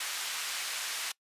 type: band-pass noise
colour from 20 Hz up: pink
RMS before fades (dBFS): -36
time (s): 0-1.12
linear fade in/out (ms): 5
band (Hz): 1600 to 11000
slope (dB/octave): 12
effects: noise-tail reverb RT60 0.1 s tail -23 dB re dry + resampled to 32000 Hz